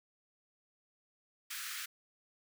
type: high-pass noise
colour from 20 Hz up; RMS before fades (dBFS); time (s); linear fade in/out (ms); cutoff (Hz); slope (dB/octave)
pink; -42; 1.5-1.86; 10; 1300; 48
effects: none